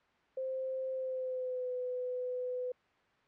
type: tone with pitch glide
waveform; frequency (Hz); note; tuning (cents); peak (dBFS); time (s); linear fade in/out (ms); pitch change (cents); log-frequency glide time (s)
sine; 523.3 to 500.8; C5 to B4; 0 to +24; -34; 0.37-2.72; 5; -76; 0.92-1.72
effects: white hiss -68 dBFS RMS until 3.27 s + low-pass 2000 Hz 12 dB/octave